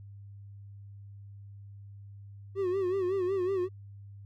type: tone with vibrato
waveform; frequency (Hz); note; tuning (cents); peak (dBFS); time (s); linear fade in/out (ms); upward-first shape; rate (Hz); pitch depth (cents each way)
triangle; 375.3; F#4; +25; -25; 2.55-3.69; 50; sine; 5.4; 94
effects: added 100 Hz sine -45 dBFS peak until 4.25 s + Opus 48 kbps